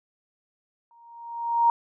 sine tone with exponential growth, 935 Hz, A#5, 5 cents sharp, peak -14 dBFS, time 0.91-1.7 s, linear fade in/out 1 ms, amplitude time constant 170 ms, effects none

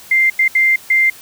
sine tone bursts at uneven times, 2093 Hz, C7, in tune, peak -9 dBFS, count 4, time 0.11-0.3 / 0.39-0.48 / 0.55-0.76 / 0.9-1.1 s, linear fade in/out 5 ms, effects white hiss -39 dBFS RMS until 1.21 s

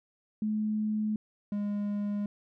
sine / triangle tone pair in turn, 214 / 205.2 Hz, A3 / G#3, -48 / -21 cents, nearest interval minor second, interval 73 cents, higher first, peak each -27 dBFS, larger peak neither, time 0.42-1.16 / 1.52-2.26 s, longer neither, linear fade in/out 2 ms, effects none

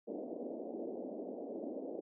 pink band-pass noise, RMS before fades -43 dBFS, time 0.07-2.01 s, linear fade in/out 20 ms, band 230 to 650 Hz, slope 48 dB/octave, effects none

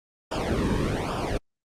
brown noise with flanger, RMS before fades -26 dBFS, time 0.31-1.38 s, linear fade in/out 10 ms, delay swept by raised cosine 0.48 to 1.48 ms, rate 1.2 Hz, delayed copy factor -0.9, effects low-pass 8000 Hz 12 dB/octave + Opus 48 kbps

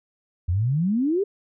sine exponential sweep, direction up, 81.8 to 420 Hz, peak -19 dBFS, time 0.48-1.24 s, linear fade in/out 10 ms, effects none

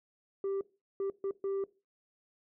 sine tone bursts at uneven times, 392 Hz, G4, in tune, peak -28 dBFS, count 4, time 0.44-0.61 / 1-1.1 / 1.24-1.31 / 1.44-1.64 s, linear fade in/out 2 ms, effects noise-tail reverb RT60 0.3 s tail -21 dB re dry + tanh soft clip ceiling -30 dBFS

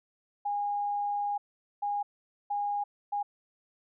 sine tone bursts at uneven times, 818 Hz, G#5, 26 cents flat, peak -28 dBFS, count 4, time 0.45-1.38 / 1.82-2.03 / 2.5-2.84 / 3.12-3.23 s, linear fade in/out 10 ms, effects none

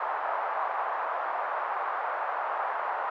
white band-pass noise, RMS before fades -31 dBFS, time 0-3.1 s, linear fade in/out 5 ms, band 670 to 1200 Hz, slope 24 dB/octave, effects none

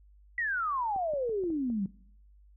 sine exponential sweep, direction down, 1975.5 to 185 Hz, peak -28 dBFS, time 0.38-1.86 s, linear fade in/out 2 ms
clicks, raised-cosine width 2 ms, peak -33 dBFS, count 6, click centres 0.962 / 1.136 / 1.294 / 1.438 / 1.503 / 1.701 s
effects noise-tail reverb RT60 0.7 s tail -22 dB re dry + added 50 Hz sine -55 dBFS peak until 2.56 s

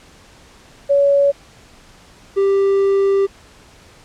sine / triangle tone pair in turn, 563 / 393.5 Hz, C#5 / G4, +27 / +7 cents, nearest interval tritone, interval 620 cents, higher first, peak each -10 dBFS, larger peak neither, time 0.89-1.32 / 2.36-3.27 s, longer second, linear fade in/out 20 ms, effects pink hiss -46 dBFS RMS until 4.04 s + low-pass 8000 Hz 12 dB/octave

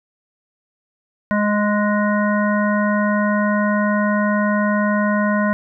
harmonic tone with a mistuned harmonic, 207.7 Hz, G#3, in tune, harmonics 1 / 3 / 5 / 7 / 9, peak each -17 / -22 / -24 / -25 / -27 dBFS, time 1.31-5.53 s, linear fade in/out 0 ms, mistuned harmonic 7, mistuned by +16 cents, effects none

